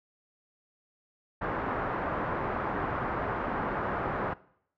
white low-pass noise, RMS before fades -32 dBFS, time 1.41-4.34 s, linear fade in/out 10 ms, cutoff 1400 Hz, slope 24 dB/octave, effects noise-tail reverb RT60 0.7 s tail -21 dB re dry

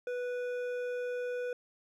sine tone with hard clipping, 492.6 Hz, B4, 5 cents flat, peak -35 dBFS, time 0.07-1.53 s, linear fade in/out 2 ms, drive 9 dB, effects none

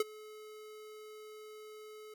square tone with ADSR envelope, 428.8 Hz, A4, 45 cents flat, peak -26 dBFS, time 0-2.14 s, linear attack 3 ms, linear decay 27 ms, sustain -23 dB, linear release 4 ms, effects none

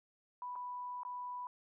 sine tone with dropouts, 987.8 Hz, B5, in tune, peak -40 dBFS, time 0.42-1.47 s, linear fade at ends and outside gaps 1 ms, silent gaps 0.555-0.56 / 1.033-1.05 s, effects none

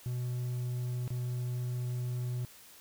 triangle tone with dropouts, 123.47 Hz, B2, in tune, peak -30 dBFS, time 0.06-2.45 s, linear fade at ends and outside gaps 0 ms, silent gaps 1.078-1.104 s, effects white hiss -55 dBFS RMS until 2.8 s

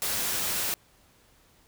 white noise, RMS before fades -29 dBFS, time 0.02-0.74 s, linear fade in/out 0 ms, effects pink hiss -61 dBFS RMS until 1.67 s

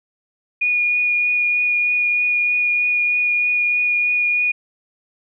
sine tone with vibrato, 2447 Hz, D#7, 29 cents flat, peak -15 dBFS, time 0.61-4.52 s, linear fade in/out 10 ms, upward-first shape triangle, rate 3.2 Hz, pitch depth 11 cents each way, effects none

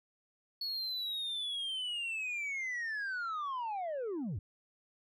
sine linear sweep, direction down, 4400 to 74 Hz, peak -32 dBFS, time 0.61-4.39 s, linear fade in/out 5 ms, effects tanh soft clip ceiling -34 dBFS

